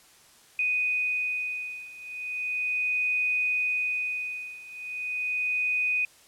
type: beating tone pair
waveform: sine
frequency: 2489 / 2489.37 Hz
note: D#7 / D#7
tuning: 0 / 0 cents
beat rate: 0.37 Hz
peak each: -30 / -28 dBFS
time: 0.59-6.05 s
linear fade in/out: 2 ms
effects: white hiss -56 dBFS RMS until 6.27 s + low-pass 11000 Hz 12 dB/octave

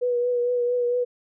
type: tone with vibrato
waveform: sine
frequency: 487.7 Hz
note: B4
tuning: 22 cents flat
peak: -20 dBFS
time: 0.01-1.05 s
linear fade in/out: 20 ms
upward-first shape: triangle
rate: 4.4 Hz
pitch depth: 29 cents each way
effects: none

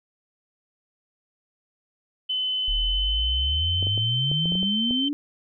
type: tone with pitch glide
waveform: sine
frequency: 3034 to 3092 Hz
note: F#7 to G7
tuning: +43 to -24 cents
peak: -23 dBFS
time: 2.29-5.09 s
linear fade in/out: 10 ms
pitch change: +33 cents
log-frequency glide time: 2.87-4.22 s
type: exponential sweep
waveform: sine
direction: up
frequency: 34.65 to 296.2 Hz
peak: -24 dBFS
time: 2.68-5.13 s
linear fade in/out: 0 ms
type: clicks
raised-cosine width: 2 ms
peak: -21 dBFS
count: 9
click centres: 3.827 / 3.869 / 3.977 / 4.315 / 4.457 / 4.521 / 4.554 / 4.63 / 4.909 s
effects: none

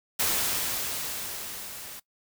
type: noise with level ramp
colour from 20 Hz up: white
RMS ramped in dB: -25 to -42 dBFS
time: 0.19-2 s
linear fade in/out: 10 ms
effects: noise-tail reverb RT60 0.1 s tail -20 dB re dry

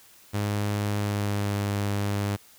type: tone with pitch glide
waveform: sawtooth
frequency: 103.2 to 101.43 Hz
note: G#2 to G#2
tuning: -10 to -40 cents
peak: -21 dBFS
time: 0.33-2.37 s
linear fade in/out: 20 ms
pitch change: -30 cents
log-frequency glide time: 0.93-1.55 s
effects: white hiss -54 dBFS RMS until 2.58 s

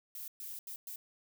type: noise bursts at uneven times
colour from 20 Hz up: violet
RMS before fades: -44 dBFS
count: 4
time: 0.15-0.28 / 0.4-0.59 / 0.67-0.76 / 0.87-0.96 s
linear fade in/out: 2 ms
effects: none

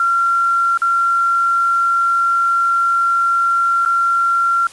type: tone with dropouts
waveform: sine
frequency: 1372 Hz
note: F6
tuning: 31 cents flat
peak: -12 dBFS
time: 0-4.67 s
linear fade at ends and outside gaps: 2 ms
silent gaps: 0.775-0.818 / 3.851-3.859 s
effects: white hiss -40 dBFS RMS until 4.72 s + resampled to 24000 Hz

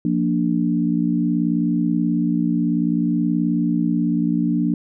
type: chord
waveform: sine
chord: Bb major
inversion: second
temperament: equal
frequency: 174.61 / 233.1 / 293.7 Hz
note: F3 / Bb3 / D4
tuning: 0 / 0 / 0 cents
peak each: -21 dBFS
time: 0.05-4.74 s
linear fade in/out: 2 ms
effects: none

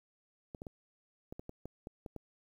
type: clicks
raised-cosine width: 2 ms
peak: -30 dBFS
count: 10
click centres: 0.548 / 0.619 / 0.668 / 1.325 / 1.395 / 1.494 / 1.656 / 1.871 / 2.062 / 2.163 s
effects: 10-bit

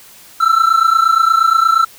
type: tone pair together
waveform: triangle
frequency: 1319 / 1347.5 Hz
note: E6 / E6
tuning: +1 / +38 cents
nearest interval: unison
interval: 37 cents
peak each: -10 dBFS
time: 0.4-1.85 s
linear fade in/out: 10 ms
effects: white hiss -41 dBFS RMS until 1.98 s

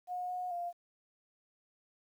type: tone with pitch steps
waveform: sine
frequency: 722 / 726 / 698 Hz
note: F#5 / F#5 / F5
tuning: -43 / -33 / -1 cents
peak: -35 dBFS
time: 0.07-0.73 s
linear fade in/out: 50 ms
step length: 220 ms
effects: 11-bit

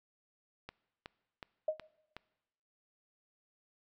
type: click train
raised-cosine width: 0.3 ms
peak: -28 dBFS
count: 5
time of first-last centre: 0.69-2.166 s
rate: 2.71 Hz
type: tone with exponential decay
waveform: sine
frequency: 622.3 Hz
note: D#5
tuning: in tune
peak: -26 dBFS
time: 1.68-1.8 s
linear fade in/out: 5 ms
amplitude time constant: 25 ms
effects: noise-tail reverb RT60 1.0 s tail -22 dB re dry

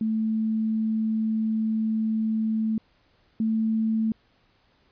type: tone pair in turn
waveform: sine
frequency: 220 / 221.3 Hz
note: A3 / A3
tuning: 0 / +10 cents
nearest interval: unison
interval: 10 cents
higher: second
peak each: -22 / -21 dBFS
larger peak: second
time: 0.01-2.78 / 3.4-4.12 s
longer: first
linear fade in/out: 2 ms
effects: pink hiss -64 dBFS RMS until 4.91 s + resampled to 11025 Hz

